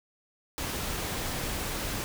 pink noise, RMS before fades -33 dBFS, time 0.58-2.04 s, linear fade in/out 0 ms, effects none

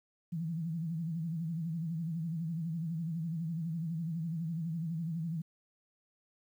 sine tone with vibrato, 164.4 Hz, E3, 4 cents flat, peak -33 dBFS, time 0.32-5.42 s, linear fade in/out 10 ms, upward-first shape sine, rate 12 Hz, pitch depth 95 cents each way, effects 11-bit

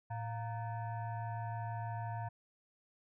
sine tone with frequency modulation, 111.7 Hz, A2, 27 cents sharp, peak -37 dBFS, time 0.1-2.29 s, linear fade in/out 10 ms, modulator 814 Hz, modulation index 0.94, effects none

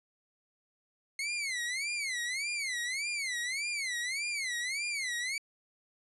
sawtooth tone with vibrato, 2137 Hz, C7, 36 cents sharp, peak -29 dBFS, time 1.19-5.38 s, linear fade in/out 2 ms, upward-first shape sine, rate 1.7 Hz, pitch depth 210 cents each way, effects resampled to 24000 Hz

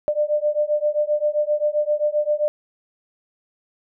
sine beating tone pair, 594 / 601.6 Hz, D5 / D5, +20 / +42 cents, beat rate 7.6 Hz, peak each -21 dBFS, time 0.08-2.48 s, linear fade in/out 0 ms, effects none

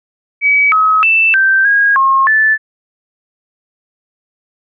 sine tone with pitch steps, 2277 / 1277 / 2655 / 1561 / 1637 / 1076 / 1750 Hz, C#7 / D#6 / E7 / G6 / G#6 / C6 / A6, +46 / +45 / +12 / -8 / -25 / +48 / -10 cents, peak -7 dBFS, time 0.41-2.58 s, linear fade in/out 50 ms, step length 310 ms, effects none

